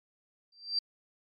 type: tone with exponential growth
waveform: sine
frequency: 4699 Hz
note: D8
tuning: in tune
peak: -24 dBFS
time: 0.52-0.79 s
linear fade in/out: 5 ms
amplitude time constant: 58 ms
effects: MP3 32 kbps